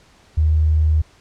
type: tone with tanh clipping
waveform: triangle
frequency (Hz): 77.9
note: D#2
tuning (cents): +3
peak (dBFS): -12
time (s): 0.37-1.02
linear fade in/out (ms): 10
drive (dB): 3
effects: pink hiss -52 dBFS RMS until 1.2 s + low-pass 7000 Hz 12 dB/octave